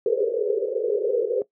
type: band-pass noise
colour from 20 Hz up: pink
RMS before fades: -23 dBFS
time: 0.06-1.42 s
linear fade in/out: 2 ms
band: 400 to 520 Hz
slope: 96 dB/octave
effects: noise-tail reverb RT60 0.1 s tail -18 dB re dry